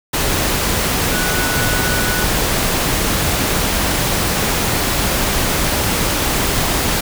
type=tone in noise; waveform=sine; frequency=1477 Hz; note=F#6; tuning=3 cents flat; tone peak=-22 dBFS; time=1.11-2.25 s; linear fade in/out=10 ms; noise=pink; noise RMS=-17 dBFS; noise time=0.13-7.01 s; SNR=-8 dB; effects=none